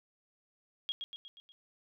sine tone with echo, 3272 Hz, G#7, 26 cents flat, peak -32 dBFS, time 0.89-0.92 s, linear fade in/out 0 ms, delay 120 ms, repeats 5, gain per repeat -5 dB, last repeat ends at 1.52 s, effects none

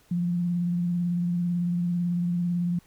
sine tone with vibrato, 174.61 Hz, F3, in tune, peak -23 dBFS, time 0.11-2.79 s, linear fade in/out 5 ms, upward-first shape sine, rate 18 Hz, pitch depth 26 cents each way, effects pink hiss -60 dBFS RMS until 2.86 s

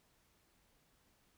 silence, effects pink hiss -73 dBFS RMS until 1.37 s

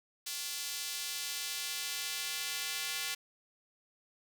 square tone with high-pass filter sweep, 157.2 Hz, D#3, 18 cents sharp, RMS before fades -38 dBFS, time 0.26-3.15 s, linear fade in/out 10 ms, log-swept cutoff 4300 to 2600 Hz, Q 0.89, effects none

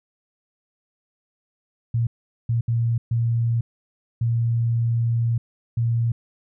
sine tone bursts at uneven times, 116.54 Hz, A#2, in tune, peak -18 dBFS, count 6, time 1.94-2.07 / 2.49-2.61 / 2.68-2.98 / 3.11-3.61 / 4.21-5.38 / 5.77-6.12 s, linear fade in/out 5 ms, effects none

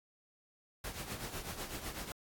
pink noise with tremolo, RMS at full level -40 dBFS, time 0.84-2.12 s, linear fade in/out 2 ms, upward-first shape triangle, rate 8 Hz, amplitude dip 70%, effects AAC 64 kbps

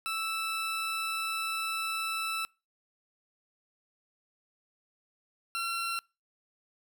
20% pulse tone pair in turn, 1318.5 / 1359.5 Hz, E6 / F6, 0 / -47 cents, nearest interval minor second, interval 53 cents, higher second, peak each -26 dBFS, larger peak neither, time 0.06-2.45 / 5.55-5.99 s, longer first, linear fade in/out 0 ms, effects noise-tail reverb RT60 0.3 s tail -26 dB re dry

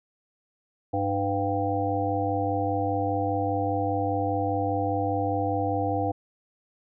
harmonic tone with a mistuned harmonic, 100.1 Hz, G2, 37 cents sharp, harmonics 1 / 3 / 5 / 7 / 8, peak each -30 / -30 / -30 / -30 / -30 dBFS, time 0.93-6.12 s, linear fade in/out 10 ms, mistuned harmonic 8, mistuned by -33 cents, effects none

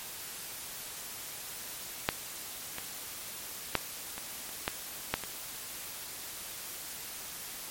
clicks, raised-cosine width 0.3 ms, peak -8 / -20 / -8 / -22 / -27 / -12 / -10 / -22 dBFS, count 8, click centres 2.089 / 2.784 / 3.753 / 4.18 / 4.492 / 4.679 / 5.14 / 5.237 s, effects white hiss -42 dBFS RMS until 7.7 s + MP3 64 kbps

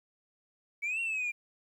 sine exponential two-way sweep, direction up then down, 2253 to 2756 to 2374 Hz, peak -28 dBFS, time 0.82-1.32 s, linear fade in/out 20 ms, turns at 1 s, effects tanh soft clip ceiling -29 dBFS + 11-bit

